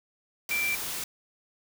sine tone in noise, 2349 Hz, D7, in tune, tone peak -26 dBFS, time 0.51-0.75 s, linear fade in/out 2 ms, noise white, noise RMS -34 dBFS, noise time 0.49-1.04 s, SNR +5 dB, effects none

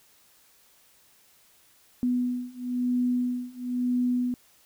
sine beating tone pair, 246.9 / 247.9 Hz, B3 / B3, 0 / +7 cents, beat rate 1 Hz, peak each -28 / -27 dBFS, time 2.03-4.34 s, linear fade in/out 0 ms, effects white hiss -60 dBFS RMS until 4.65 s

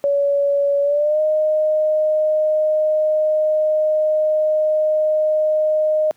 sine tone with pitch glide, 566 to 617.2 Hz, C#5 to D#5, +36 to -14 cents, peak -14 dBFS, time 0.04-6.11 s, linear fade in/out 0 ms, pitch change +150 cents, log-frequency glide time 0.82-1.2 s, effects pink hiss -58 dBFS RMS until 6.16 s + high-pass 150 Hz 12 dB/octave

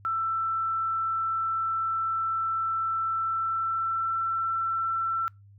sine tone with pitch glide, 1332 to 1341.3 Hz, E6 to E6, +18 to +30 cents, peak -25 dBFS, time 0.05-5.28 s, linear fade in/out 0 ms, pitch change +12 cents, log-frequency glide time 3.15-4.21 s, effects noise-tail reverb RT60 0.2 s tail -26 dB re dry + added 100 Hz sine -50 dBFS peak until 5.58 s

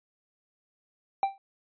triangle tone with exponential decay, 784 Hz, G5, in tune, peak -17 dBFS, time 1.23-1.38 s, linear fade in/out 1 ms, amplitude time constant 32 ms, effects resampled to 11025 Hz

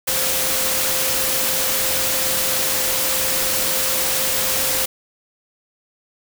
sine tone in noise, 523.3 Hz, C5, in tune, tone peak -30 dBFS, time 0.07-4.86 s, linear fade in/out 10 ms, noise white, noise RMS -20 dBFS, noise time 0.07-4.86 s, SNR -13 dB, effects none

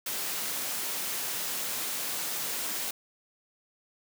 white high-pass noise, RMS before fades -33 dBFS, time 0.06-2.91 s, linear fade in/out 5 ms, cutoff 160 Hz, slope 12 dB/octave, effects none

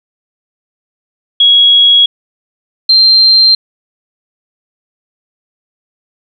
sine tone pair in turn, 3322 / 4157 Hz, G#7 / C8, 0 / -12 cents, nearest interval major third, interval 388 cents, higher second, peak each -3 dBFS, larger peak neither, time 1.4-2.06 / 2.89-3.55 s, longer neither, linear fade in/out 5 ms, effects none

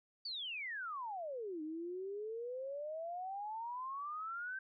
sine exponential two-way sweep, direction down then up, 4665 to 303.4 to 1571 Hz, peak -40 dBFS, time 0.25-4.59 s, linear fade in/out 5 ms, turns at 1.62 s, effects none

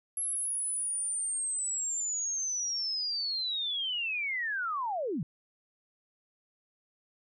sine linear sweep, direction down, 11175 to 127.8 Hz, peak -30 dBFS, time 0.17-5.23 s, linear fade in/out 2 ms, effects none

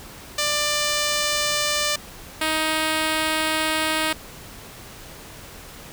5% pulse tone pair in turn, 593 / 314.1 Hz, D5 / D#4, +17 / +16 cents, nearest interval major seventh, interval 1101 cents, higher first, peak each -9 dBFS, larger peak neither, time 0.38-1.96 / 2.41-4.13 s, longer second, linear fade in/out 5 ms, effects pink hiss -41 dBFS RMS until 5.92 s

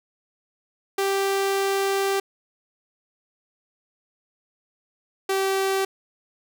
sawtooth tone pair in turn, 392 / 386.8 Hz, G4 / G4, 0 / -23 cents, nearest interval unison, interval 23 cents, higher first, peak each -17 dBFS, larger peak neither, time 0.98-2.2 / 5.29-5.85 s, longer first, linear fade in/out 5 ms, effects none

